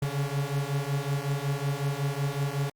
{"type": "beating tone pair", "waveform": "45% pulse", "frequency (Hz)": [138.1, 143.5], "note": ["C#3", "D3"], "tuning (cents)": [-6, -40], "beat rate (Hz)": 5.4, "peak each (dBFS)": -30, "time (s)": [0.02, 2.7], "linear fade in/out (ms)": 5, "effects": ["Opus 48 kbps"]}